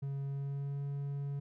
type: tone with pitch glide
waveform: triangle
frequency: 138.59 to 141.01 Hz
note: C#3 to C#3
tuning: 0 to +30 cents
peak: -33 dBFS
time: 0.02-1.4 s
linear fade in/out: 10 ms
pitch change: +30 cents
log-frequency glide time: 0.25-0.82 s
effects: none

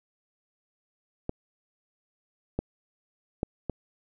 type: clicks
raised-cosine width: 2 ms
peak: -16 / -14 / -13 / -16 dBFS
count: 4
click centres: 1.294 / 2.59 / 3.431 / 3.697 s
effects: none

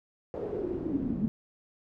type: noise with band-pass filter sweep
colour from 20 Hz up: brown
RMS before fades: -32 dBFS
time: 0.34-1.28 s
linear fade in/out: 0 ms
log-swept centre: 490 to 210 Hz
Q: 6.8
effects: none

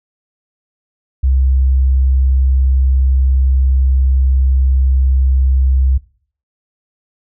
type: tone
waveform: sine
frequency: 65.7 Hz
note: C2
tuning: 8 cents sharp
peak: -9 dBFS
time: 1.23-5.98 s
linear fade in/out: 10 ms
effects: noise-tail reverb RT60 0.5 s tail -20 dB re dry

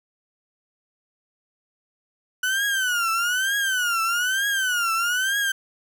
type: tone with vibrato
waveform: 35% pulse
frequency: 1480 Hz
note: F#6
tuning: in tune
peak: -19 dBFS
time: 2.43-5.52 s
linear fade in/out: 5 ms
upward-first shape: triangle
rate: 1.1 Hz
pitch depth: 200 cents each way
effects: none

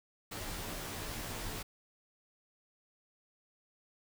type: noise with comb filter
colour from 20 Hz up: pink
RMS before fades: -41 dBFS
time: 0.31-1.63 s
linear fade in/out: 10 ms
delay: 15 ms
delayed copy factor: -0.9
effects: none

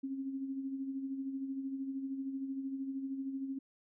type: tone with tremolo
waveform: sine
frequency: 270 Hz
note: C#4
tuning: 45 cents flat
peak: -34 dBFS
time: 0.03-3.59 s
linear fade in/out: 10 ms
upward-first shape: sine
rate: 13 Hz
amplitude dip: 50%
effects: none

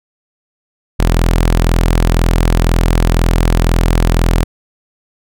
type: tone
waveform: sawtooth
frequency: 42 Hz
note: E1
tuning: 33 cents sharp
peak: -5 dBFS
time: 0.99-4.44 s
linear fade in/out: 10 ms
effects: none

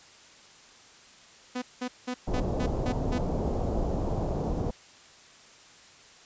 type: tone bursts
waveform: sawtooth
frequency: 249.9 Hz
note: B3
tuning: 21 cents sharp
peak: -26 dBFS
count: 7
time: 1.55-3.187 s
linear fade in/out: 10 ms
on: 71 ms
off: 190 ms
type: low-pass noise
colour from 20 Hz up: pink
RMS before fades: -29 dBFS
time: 2.27-4.71 s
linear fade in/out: 10 ms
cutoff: 780 Hz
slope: 24 dB/octave
effects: white hiss -53 dBFS RMS until 6.25 s + resampled to 16000 Hz

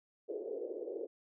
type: band-pass noise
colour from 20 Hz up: white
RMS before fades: -41 dBFS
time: 0.28-1.07 s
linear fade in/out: 20 ms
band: 360 to 500 Hz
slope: 48 dB/octave
effects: none

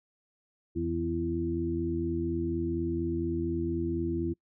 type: harmonic tone with a mistuned harmonic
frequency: 84.2 Hz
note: E2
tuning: 37 cents sharp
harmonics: 1 / 2 / 3 / 4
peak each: -35 / -37 / -36 / -30 dBFS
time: 0.75-4.34 s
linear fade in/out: 20 ms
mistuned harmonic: 2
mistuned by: -51 cents
effects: noise-tail reverb RT60 0.1 s tail -25 dB re dry

